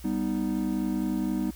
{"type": "chord", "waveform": "triangle", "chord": "G augmented", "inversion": "none", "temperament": "equal", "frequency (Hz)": [196, 246.9, 311.1], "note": ["G3", "B3", "D#4"], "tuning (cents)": [0, 0, 0], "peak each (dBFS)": -28, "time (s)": [0.04, 1.51], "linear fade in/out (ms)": 10, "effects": ["added 61 Hz sine -43 dBFS peak until 1.55 s", "white hiss -51 dBFS RMS until 1.55 s"]}